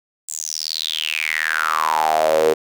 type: tone with high-pass filter sweep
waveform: sawtooth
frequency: 78.7 Hz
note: D#2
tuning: 20 cents sharp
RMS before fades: -20 dBFS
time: 0.28-2.54 s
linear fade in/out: 10 ms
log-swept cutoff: 7800 to 430 Hz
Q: 8.5
effects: none

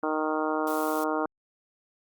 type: harmonic tone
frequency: 155.2 Hz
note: D#3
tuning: 4 cents flat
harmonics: 2 / 3 / 4 / 5 / 6 / 7 / 8 / 9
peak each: -30 / -32 / -33 / -34 / -35 / -35 / -36 / -37 dBFS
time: 0.03-1.26 s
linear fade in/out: 2 ms
type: noise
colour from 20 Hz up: blue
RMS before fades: -40 dBFS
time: 0.67-1.04 s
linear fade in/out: 2 ms
effects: Opus 48 kbps

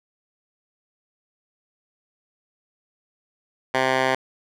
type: tone with band-pass filter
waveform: 10% pulse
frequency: 130.81 Hz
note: C3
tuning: in tune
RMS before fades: -21 dBFS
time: 3.74-4.15 s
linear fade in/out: 5 ms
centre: 1400 Hz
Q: 0.88
effects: none

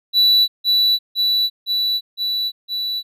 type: tone with echo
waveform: triangle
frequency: 3951 Hz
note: B7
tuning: in tune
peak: -9 dBFS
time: 0.13-0.48 s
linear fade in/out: 50 ms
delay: 510 ms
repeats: 5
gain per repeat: -2 dB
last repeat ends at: 3.03 s
effects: none

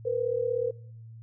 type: tone pair together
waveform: sine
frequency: 466.2 / 502.8 Hz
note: A#4 / B4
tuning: 0 / +31 cents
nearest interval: minor second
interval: 131 cents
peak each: -28 dBFS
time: 0.05-0.71 s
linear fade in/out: 10 ms
effects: noise-tail reverb RT60 0.7 s tail -24 dB re dry + added 113 Hz sine -43 dBFS peak until 1.22 s

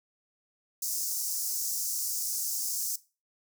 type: high-pass noise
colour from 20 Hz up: pink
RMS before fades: -32 dBFS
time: 0.82-2.96 s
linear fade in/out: 5 ms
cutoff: 5300 Hz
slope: 48 dB/octave
effects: noise-tail reverb RT60 0.3 s tail -18 dB re dry

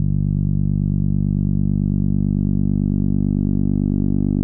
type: tone with low-pass filter sweep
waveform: 10% pulse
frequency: 49 Hz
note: G1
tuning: in tune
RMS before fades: -18 dBFS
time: 0-4.43 s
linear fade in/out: 0 ms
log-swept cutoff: 160 to 260 Hz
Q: 2
effects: none

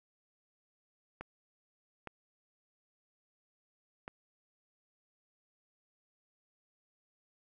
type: clicks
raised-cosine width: 0.5 ms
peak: -27 dBFS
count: 3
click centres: 1.21 / 2.073 / 4.079 s
effects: none

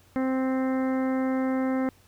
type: harmonic tone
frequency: 261.6 Hz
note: C4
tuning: in tune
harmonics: 1 / 2 / 3 / 4 / 5 / 6 / 7 / 8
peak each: -24 / -31 / -37 / -41 / -41 / -45 / -44 / -45 dBFS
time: 0.16-1.89 s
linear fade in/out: 0 ms
effects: added 92 Hz sine -60 dBFS peak until 2.07 s + pink hiss -60 dBFS RMS until 2.07 s

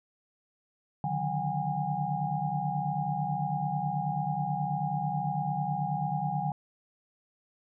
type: tone cluster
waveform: sine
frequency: 146.1 / 155.3 / 185 / 741 / 814 Hz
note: D3 / D#3 / F#3 / F#5 / G#5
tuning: -9 / -3 / 0 / +2 / -35 cents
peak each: -35 / -34 / -38 / -36 / -32 dBFS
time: 1.04-6.52 s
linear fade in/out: 2 ms
effects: none

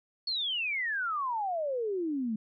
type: exponential sweep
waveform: sine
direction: down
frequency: 4436 to 210 Hz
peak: -29 dBFS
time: 0.27-2.36 s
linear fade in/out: 5 ms
effects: none

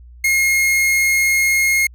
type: tone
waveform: 45% pulse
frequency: 2148 Hz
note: C7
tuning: 45 cents sharp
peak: -13 dBFS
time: 0.24-1.87 s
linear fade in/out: 5 ms
effects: added 60 Hz sine -38 dBFS peak until 1.94 s

